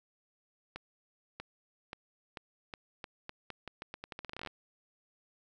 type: accelerating click train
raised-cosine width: 0.3 ms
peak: -25 dBFS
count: 24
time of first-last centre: 0.76-4.473 s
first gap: 640 ms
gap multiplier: 0.83
effects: none